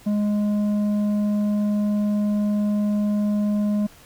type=tone with tanh clipping; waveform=triangle; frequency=207.7 Hz; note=G#3; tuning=in tune; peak=-20 dBFS; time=0.06-3.87 s; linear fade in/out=10 ms; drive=11 dB; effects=pink hiss -49 dBFS RMS until 4.05 s